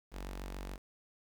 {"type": "tone with notch filter", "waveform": "sawtooth", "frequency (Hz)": 47.11, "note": "F#1", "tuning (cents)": 32, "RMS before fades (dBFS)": -43, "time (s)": [0.11, 0.79], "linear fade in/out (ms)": 50, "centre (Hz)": 100, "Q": 0.69, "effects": ["10-bit"]}